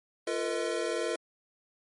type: tone cluster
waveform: square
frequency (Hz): 345.3 / 450 / 491.4 / 634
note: F4 / A4 / B4 / D#5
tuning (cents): -20 / +39 / -9 / +32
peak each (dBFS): -36 / -35 / -36 / -36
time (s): 0.27-1.16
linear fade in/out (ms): 5
effects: MP3 48 kbps